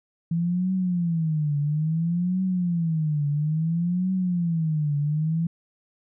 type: tone with vibrato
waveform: sine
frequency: 164.81 Hz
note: E3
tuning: in tune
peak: -21 dBFS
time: 0.31-5.47 s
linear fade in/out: 5 ms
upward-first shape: triangle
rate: 0.59 Hz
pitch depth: 240 cents each way
effects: none